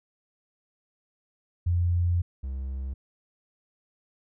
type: tone pair in turn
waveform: sine / triangle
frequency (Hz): 87.31 / 66.47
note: F2 / C2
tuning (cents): 0 / +28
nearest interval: perfect fourth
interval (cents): 472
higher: first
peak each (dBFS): -21 / -28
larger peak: first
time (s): 1.66-2.22 / 2.43-2.94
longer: first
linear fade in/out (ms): 10
effects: none